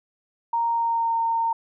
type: tone with pitch glide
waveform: sine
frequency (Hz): 930 to 916.1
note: A#5 to A#5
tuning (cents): -4 to -30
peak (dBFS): -20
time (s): 0.53-1.53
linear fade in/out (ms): 5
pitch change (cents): -26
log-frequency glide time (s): 0.7-1.17
effects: none